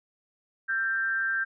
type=tone with amplitude modulation; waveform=sine; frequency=1577 Hz; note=G6; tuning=10 cents sharp; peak=-22 dBFS; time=0.68-1.45 s; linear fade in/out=20 ms; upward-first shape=sine; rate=223 Hz; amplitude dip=60%; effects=none